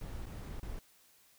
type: noise with dropouts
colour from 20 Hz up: brown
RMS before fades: -42 dBFS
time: 0.01-0.79 s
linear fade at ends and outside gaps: 1 ms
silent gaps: 0.256-0.266 / 0.597-0.63 s
effects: white hiss -65 dBFS RMS until 1.38 s